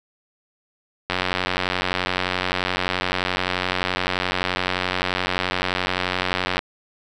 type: click train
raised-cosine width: 0.3 ms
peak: -5 dBFS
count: 504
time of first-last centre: 1.1-6.591 s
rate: 91.6 Hz
effects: none